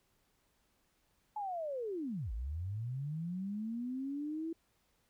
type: linear two-way sweep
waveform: sine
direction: down then up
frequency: 861 to 50 to 332.4 Hz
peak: -36 dBFS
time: 1.36-4.53 s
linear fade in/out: 5 ms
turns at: 2.32 s
effects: pink hiss -75 dBFS RMS until 5.09 s